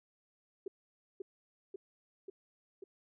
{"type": "tone with echo", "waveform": "sine", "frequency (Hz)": 387.4, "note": "G4", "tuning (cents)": -20, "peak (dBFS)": -36, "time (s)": [0.66, 0.68], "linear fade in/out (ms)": 5, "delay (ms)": 540, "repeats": 4, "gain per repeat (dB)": -2, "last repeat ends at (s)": 2.84, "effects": []}